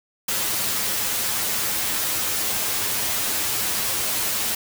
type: noise with comb filter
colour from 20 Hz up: white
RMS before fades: -24 dBFS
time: 0.28-4.55 s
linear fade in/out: 5 ms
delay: 9.4 ms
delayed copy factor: +0.65
effects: none